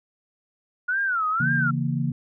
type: tone with vibrato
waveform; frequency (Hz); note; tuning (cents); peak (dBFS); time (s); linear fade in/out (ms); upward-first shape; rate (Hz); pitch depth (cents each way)
sine; 1418; F6; +26; -21; 0.88-1.71; 10; sine; 1.9; 220
type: chord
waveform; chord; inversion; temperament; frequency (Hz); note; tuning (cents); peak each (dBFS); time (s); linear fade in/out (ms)
sine; A# diminished; first; equal; 138.59 / 164.81 / 233.1; C#3 / E3 / A#3; 0 / 0 / 0; -25 / -27 / -28; 1.4-2.12; 5
effects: none